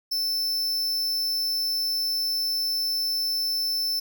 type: tone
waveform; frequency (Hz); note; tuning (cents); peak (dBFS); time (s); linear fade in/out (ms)
45% pulse; 5300; E8; +9; -24; 0.11-4; 10
effects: none